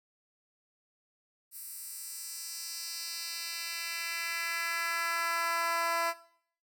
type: tone with high-pass filter sweep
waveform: 10% pulse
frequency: 335.6 Hz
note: E4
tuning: 31 cents sharp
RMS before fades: -35 dBFS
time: 1.51-6.14 s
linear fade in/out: 50 ms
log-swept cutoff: 11000 to 770 Hz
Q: 1.4
effects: noise-tail reverb RT60 0.6 s tail -18 dB re dry